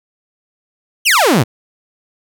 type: exponential sweep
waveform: sawtooth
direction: down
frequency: 3240 to 97.7 Hz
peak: -5 dBFS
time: 1.05-1.44 s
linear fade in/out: 20 ms
effects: none